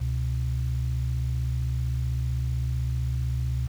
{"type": "tone pair together", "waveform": "sine", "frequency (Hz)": [68.62, 124.3], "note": ["C#2", "B2"], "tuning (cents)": [-17, 12], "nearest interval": "minor seventh", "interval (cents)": 1029, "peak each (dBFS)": [-26, -26], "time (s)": [0, 3.68], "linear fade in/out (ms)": 20, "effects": ["tanh soft clip ceiling -18 dBFS", "8-bit"]}